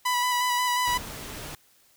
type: tone with vibrato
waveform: sawtooth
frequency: 987.8 Hz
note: B5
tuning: in tune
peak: -19 dBFS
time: 0.05-0.98 s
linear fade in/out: 10 ms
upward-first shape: square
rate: 5.6 Hz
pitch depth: 17 cents each way
type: noise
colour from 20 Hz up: pink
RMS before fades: -38 dBFS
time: 0.87-1.55 s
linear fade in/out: 2 ms
effects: white hiss -61 dBFS RMS until 1.96 s